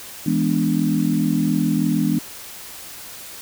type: chord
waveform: sine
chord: E dominant seventh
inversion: none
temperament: equal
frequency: 164.81 / 207.7 / 246.9 / 293.7 Hz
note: E3 / G#3 / B3 / D4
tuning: 0 / 0 / 0 / 0 cents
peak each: -22 dBFS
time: 0.26-2.19 s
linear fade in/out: 5 ms
effects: white hiss -37 dBFS RMS until 3.41 s